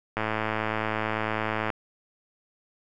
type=click train; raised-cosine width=0.5 ms; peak=-12 dBFS; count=168; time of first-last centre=0.17-1.702 s; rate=109 Hz; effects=none